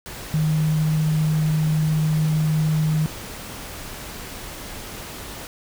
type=tone in noise; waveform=sine; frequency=155.56 Hz; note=D#3; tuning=in tune; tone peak=-17 dBFS; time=0.34-3.06 s; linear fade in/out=0 ms; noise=pink; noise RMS=-35 dBFS; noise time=0.06-5.47 s; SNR=+15 dB; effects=none